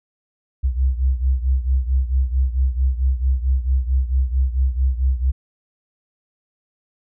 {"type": "beating tone pair", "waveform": "sine", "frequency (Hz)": [63.7, 68.2], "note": ["C2", "C#2"], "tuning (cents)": [-46, -28], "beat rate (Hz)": 4.5, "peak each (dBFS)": [-17, -21], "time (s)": [0.63, 5.32], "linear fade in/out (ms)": 20, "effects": []}